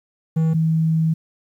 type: tone pair in turn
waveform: triangle / sine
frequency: 160.8 / 160.8 Hz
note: E3 / E3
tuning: -43 / -43 cents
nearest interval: unison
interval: 0 cents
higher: neither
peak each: -13 / -15 dBFS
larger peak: first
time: 0.36-0.54 / 0.54-1.14 s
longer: second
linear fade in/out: 10 ms
effects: 9-bit